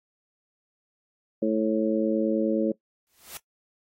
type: harmonic tone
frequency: 109.5 Hz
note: A2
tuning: 8 cents flat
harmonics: 2 / 3 / 4 / 5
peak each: -26 / -26 / -29 / -27 dBFS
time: 1.42-2.72 s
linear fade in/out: 5 ms
type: noise with exponential growth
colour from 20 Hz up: white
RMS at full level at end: -36 dBFS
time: 3.07-3.37 s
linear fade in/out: 0 ms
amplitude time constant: 65 ms
effects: noise-tail reverb RT60 0.1 s tail -19 dB re dry + AAC 48 kbps